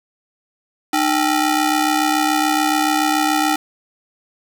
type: ring-modulated tone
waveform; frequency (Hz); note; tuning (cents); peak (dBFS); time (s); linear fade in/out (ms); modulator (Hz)
sawtooth; 543; C#5; -36; -8; 0.93-3.56; 5; 238
effects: none